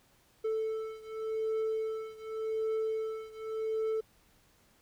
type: beating tone pair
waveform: triangle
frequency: 440 / 440.87 Hz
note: A4 / A4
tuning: 0 / +3 cents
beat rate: 0.87 Hz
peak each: -32 / -34 dBFS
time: 0.44-4.01 s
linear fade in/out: 10 ms
effects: pink hiss -66 dBFS RMS until 4.81 s